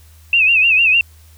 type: tone with vibrato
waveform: sine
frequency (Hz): 2637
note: E7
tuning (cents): 0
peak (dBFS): -9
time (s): 0.33-1.01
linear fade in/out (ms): 2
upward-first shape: sine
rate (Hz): 6.6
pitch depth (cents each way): 100
effects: added 79 Hz sine -42 dBFS peak until 1.37 s + white hiss -51 dBFS RMS until 1.37 s